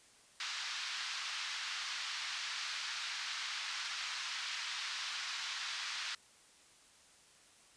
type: band-pass noise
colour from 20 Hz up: white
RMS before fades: -41 dBFS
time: 0.4-6.15 s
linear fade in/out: 2 ms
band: 1100 to 5100 Hz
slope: 24 dB/octave
effects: white hiss -63 dBFS RMS until 7.76 s + resampled to 22050 Hz